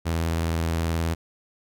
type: tone with vibrato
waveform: sawtooth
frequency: 82.41 Hz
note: E2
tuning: in tune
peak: -19 dBFS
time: 0.05-1.15 s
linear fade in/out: 20 ms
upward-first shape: sine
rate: 19 Hz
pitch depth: 47 cents each way
effects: none